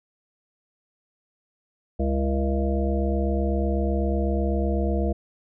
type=harmonic tone with a mistuned harmonic; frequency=68 Hz; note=C#2; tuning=33 cents flat; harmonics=1 / 3 / 5 / 7 / 9 / 10; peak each=-23 / -28 / -30 / -31 / -33 / -33 dBFS; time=1.99-5.13 s; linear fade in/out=10 ms; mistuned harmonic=5; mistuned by=-29 cents; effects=none